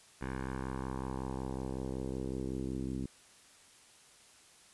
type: tone with low-pass filter sweep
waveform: 10% pulse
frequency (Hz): 65.41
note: C2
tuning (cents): 0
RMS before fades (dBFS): -38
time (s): 0.21-3.06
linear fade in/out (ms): 5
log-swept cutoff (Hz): 1800 to 270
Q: 1.8
effects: white hiss -60 dBFS RMS until 4.73 s + resampled to 24000 Hz